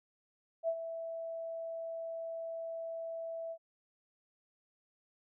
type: tone with ADSR envelope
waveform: sine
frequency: 659.3 Hz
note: E5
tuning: in tune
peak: -28 dBFS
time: 0.63-3.58 s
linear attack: 51 ms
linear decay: 64 ms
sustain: -10 dB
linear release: 67 ms
effects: none